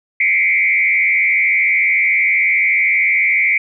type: tone with frequency modulation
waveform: sine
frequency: 2204 Hz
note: C#7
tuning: 11 cents flat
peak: -11 dBFS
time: 0.2-3.58 s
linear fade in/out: 5 ms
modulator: 86.5 Hz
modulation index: 1.9
effects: none